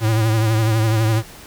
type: tone with vibrato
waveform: square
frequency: 110.7 Hz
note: A2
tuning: 11 cents sharp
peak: -15 dBFS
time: 0-1.23 s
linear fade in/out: 50 ms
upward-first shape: triangle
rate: 12 Hz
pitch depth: 63 cents each way
effects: pink hiss -40 dBFS RMS until 1.46 s